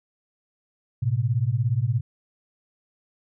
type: beating tone pair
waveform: sine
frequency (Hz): 110.2 / 127.2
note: A2 / C3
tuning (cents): +3 / -48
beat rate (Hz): 17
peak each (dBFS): -23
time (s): 1.02-2.01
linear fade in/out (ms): 10
effects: none